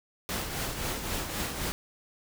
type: noise with tremolo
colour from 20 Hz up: pink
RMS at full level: -31 dBFS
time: 0.29-1.72 s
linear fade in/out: 0 ms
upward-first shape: triangle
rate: 3.8 Hz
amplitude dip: 55%
effects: none